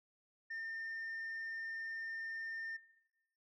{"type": "tone", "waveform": "sine", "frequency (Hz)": 1809, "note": "A6", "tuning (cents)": 48, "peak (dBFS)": -39, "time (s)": [0.5, 2.77], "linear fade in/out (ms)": 10, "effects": ["noise-tail reverb RT60 0.9 s tail -17 dB re dry", "tanh soft clip ceiling -39 dBFS"]}